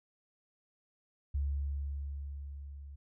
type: tone with level ramp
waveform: sine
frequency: 70.5 Hz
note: C#2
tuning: 30 cents sharp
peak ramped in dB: -29 to -45 dBFS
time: 1.34-2.96 s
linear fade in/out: 10 ms
effects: none